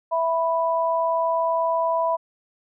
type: tone pair together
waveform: sine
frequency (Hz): 659.3 / 987.8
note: E5 / B5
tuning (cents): 0 / 0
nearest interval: perfect fifth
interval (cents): 700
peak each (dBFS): -22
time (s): 0.11-2.17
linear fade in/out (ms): 20
effects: none